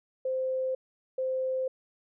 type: tone pair in turn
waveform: sine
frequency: 520 / 520 Hz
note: C5 / C5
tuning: -11 / -11 cents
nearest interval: unison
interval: 0 cents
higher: neither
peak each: -27 dBFS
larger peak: neither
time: 0.25-0.75 / 1.18-1.68 s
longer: neither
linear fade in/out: 5 ms
effects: none